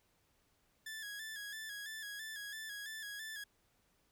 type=tone with vibrato; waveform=sawtooth; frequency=1708 Hz; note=G#6; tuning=48 cents sharp; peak=-40 dBFS; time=0.86-3.44 s; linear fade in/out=5 ms; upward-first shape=square; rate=3 Hz; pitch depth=51 cents each way; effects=pink hiss -75 dBFS RMS until 4.11 s